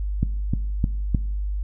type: click train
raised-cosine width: 5 ms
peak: -8 dBFS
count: 4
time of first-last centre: 0.23-1.147 s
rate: 3.27 Hz
effects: noise-tail reverb RT60 0.7 s tail -19 dB re dry + added 50 Hz sine -23 dBFS peak until 1.63 s